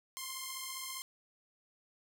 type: beating tone pair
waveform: 5% pulse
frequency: 1046.5 / 1061.5 Hz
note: C6 / C6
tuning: 0 / +25 cents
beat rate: 15 Hz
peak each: -31 dBFS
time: 0.17-1.02 s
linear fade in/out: 0 ms
effects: none